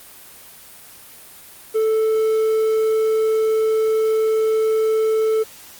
triangle tone with hard clipping, 439.4 Hz, A4, 2 cents flat, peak -16 dBFS, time 1.74-5.44 s, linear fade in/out 20 ms, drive 6 dB, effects white hiss -42 dBFS RMS until 5.79 s + Opus 24 kbps

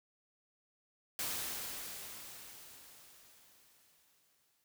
white noise with exponential decay, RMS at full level -37 dBFS, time 1.19-4.64 s, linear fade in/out 1 ms, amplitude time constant 750 ms, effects none

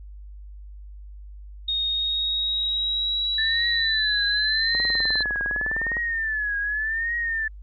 sine tone with pitch glide, 3719 to 4079 Hz, A#7 to C8, -5 to -45 cents, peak -22 dBFS, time 1.68-5.23 s, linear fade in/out 5 ms, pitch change +160 cents, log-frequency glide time 1.89-4.62 s
sine tone with vibrato, 1760 Hz, A6, in tune, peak -23 dBFS, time 3.38-7.48 s, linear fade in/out 5 ms, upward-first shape triangle, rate 0.86 Hz, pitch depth 130 cents each way
click train, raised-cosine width 1 ms, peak -20 dBFS, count 25, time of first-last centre 4.75-5.968 s, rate 19.7 Hz
effects added 50 Hz sine -38 dBFS peak until 7.62 s + Opus 48 kbps

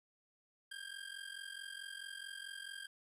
25% pulse ring-modulated tone, 1600 Hz, G6, 35 cents sharp, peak -39 dBFS, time 0.71-2.87 s, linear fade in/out 5 ms, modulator 22.3 Hz, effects resampled to 32000 Hz + 12-bit

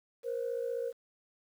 sine tone pair together, 473.5 / 529 Hz, A#4 / C5, +27 / +19 cents, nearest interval major second, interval 192 cents, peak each -33 / -36 dBFS, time 0.23-0.93 s, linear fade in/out 50 ms, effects tanh soft clip ceiling -26 dBFS + 10-bit

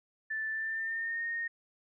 sine tone with pitch glide, 1760 to 1849.6 Hz, A6 to A#6, 0 to -14 cents, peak -32 dBFS, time 0.3-1.48 s, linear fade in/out 10 ms, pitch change +86 cents, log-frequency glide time 0.5-1.24 s, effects none

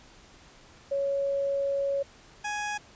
sine / 20% pulse tone pair in turn, 556 / 833.1 Hz, C#5 / G#5, +5 / +5 cents, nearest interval perfect fifth, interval 700 cents, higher second, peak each -25 dBFS, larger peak neither, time 0.91-2.03 / 2.44-2.78 s, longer first, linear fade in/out 10 ms, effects pink hiss -54 dBFS RMS until 2.95 s + resampled to 16000 Hz

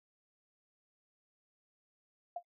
sine tone with exponential decay, 698.5 Hz, F5, in tune, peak -33 dBFS, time 2.36-2.43 s, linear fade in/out 5 ms, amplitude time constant 15 ms, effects noise-tail reverb RT60 0.1 s tail -26 dB re dry

